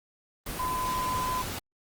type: tone in noise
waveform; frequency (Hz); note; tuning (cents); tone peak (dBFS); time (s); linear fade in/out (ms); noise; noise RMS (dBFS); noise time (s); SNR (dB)
sine; 1014; B5; +45; -28; 0.59-1.42; 5; pink; -35; 0.46-1.59; +4
effects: Opus 24 kbps